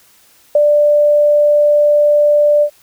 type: tone with ADSR envelope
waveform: sine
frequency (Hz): 590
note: D5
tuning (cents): +8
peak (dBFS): -5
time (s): 0.55-2.7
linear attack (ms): 4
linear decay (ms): 24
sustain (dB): -2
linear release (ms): 76
effects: white hiss -49 dBFS RMS until 2.82 s